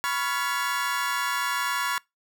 35% pulse chord, C# dominant seventh, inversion third, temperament equal with one note detuned, 987.8 / 1108.7 / 1396.9 / 1700 Hz, B5 / C#6 / E#6 / G#6, 0 / 0 / 0 / +40 cents, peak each -29 dBFS, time 0.04-1.98 s, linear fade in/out 0 ms, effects noise-tail reverb RT60 0.2 s tail -25 dB re dry

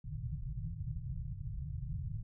white low-pass noise, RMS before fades -40 dBFS, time 0.04-2.23 s, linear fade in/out 10 ms, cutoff 160 Hz, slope 96 dB/octave, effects none

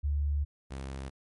sine / sawtooth tone pair in turn, 72.4 / 67.15 Hz, D2 / C2, -24 / +46 cents, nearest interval minor second, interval 130 cents, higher first, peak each -26 / -33 dBFS, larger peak first, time 0.03-0.45 / 0.7-1.1 s, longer first, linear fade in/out 20 ms, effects MP3 48 kbps

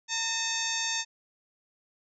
harmonic tone with a mistuned harmonic, 909 Hz, A#5, 44 cents flat, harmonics 1 / 2 / 3 / 4 / 5 / 6 / 7 / 8, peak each -39 / -36 / -37 / -35 / -39 / -37 / -33 / -39 dBFS, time 0.08-1.05 s, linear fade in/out 50 ms, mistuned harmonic 3, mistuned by -90 cents, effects none

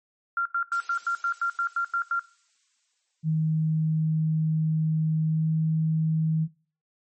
sine tone bursts, 1383 Hz, F6, 17 cents flat, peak -22 dBFS, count 11, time 0.37-2.195 s, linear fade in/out 2 ms, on 85 ms, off 89 ms
blue noise with exponential decay, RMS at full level -40 dBFS, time 0.72-4.04 s, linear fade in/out 5 ms, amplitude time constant 720 ms
sine tone with pitch glide, 157.7 to 158.89 Hz, D#3 to D#3, +24 to +37 cents, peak -21 dBFS, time 3.23-6.48 s, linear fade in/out 50 ms, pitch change +13 cents, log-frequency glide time 5.25-5.48 s
effects noise-tail reverb RT60 0.4 s tail -19 dB re dry + MP3 32 kbps

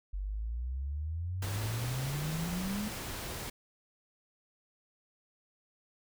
sine exponential sweep, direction up, 46.25 to 216 Hz, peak -33 dBFS, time 0.13-2.89 s, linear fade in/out 10 ms
pink noise, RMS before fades -40 dBFS, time 1.42-3.5 s, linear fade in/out 5 ms
effects none

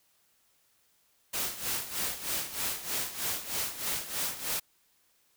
white noise with tremolo, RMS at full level -31 dBFS, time 1.33-4.6 s, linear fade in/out 10 ms, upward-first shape sine, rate 3.2 Hz, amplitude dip 75%, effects white hiss -69 dBFS RMS until 5.36 s

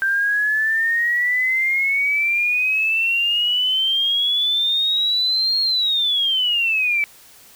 sine exponential two-way sweep, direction up then down, 1568 to 4278 to 2293 Hz, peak -16 dBFS, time 0.02-7.04 s, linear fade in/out 0 ms, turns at 5.61 s, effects white hiss -47 dBFS RMS until 7.55 s

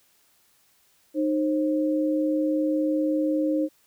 sine tone pair together, 307.3 / 532.5 Hz, D#4 / C5, -21 / +30 cents, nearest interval minor seventh, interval 951 cents, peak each -22 / -27 dBFS, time 1.14-3.69 s, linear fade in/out 50 ms, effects white hiss -63 dBFS RMS until 3.86 s

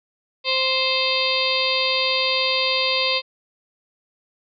harmonic tone, 523.3 Hz, C5, in tune, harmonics 1 / 2 / 4 / 5 / 6 / 7 / 8 / 9, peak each -26 / -28 / -29 / -25 / -29 / -25 / -27 / -26 dBFS, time 0.44-3.22 s, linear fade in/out 50 ms, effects none

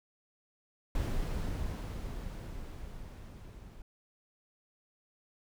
brown noise with level ramp, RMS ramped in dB -32 to -50 dBFS, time 0.95-3.82 s, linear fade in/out 2 ms, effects none

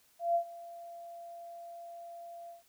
sine tone with ADSR envelope, 685 Hz, F5, 34 cents flat, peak -24 dBFS, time 0.19-2.63 s, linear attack 160 ms, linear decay 88 ms, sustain -20 dB, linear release 140 ms, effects white hiss -67 dBFS RMS until 2.68 s

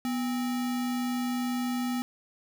sine tone with sample-and-hold, 246.1 Hz, B3, 6 cents flat, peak -27 dBFS, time 0.05-2.02 s, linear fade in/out 0 ms, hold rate 1050 Hz, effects none

